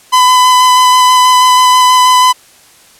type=tone with vibrato; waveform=45% pulse; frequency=1006 Hz; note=B5; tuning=32 cents sharp; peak=-4 dBFS; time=0.12-2.33 s; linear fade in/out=20 ms; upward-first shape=square; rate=6.2 Hz; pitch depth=9 cents each way; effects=white hiss -42 dBFS RMS until 2.99 s + low-pass 11000 Hz 12 dB/octave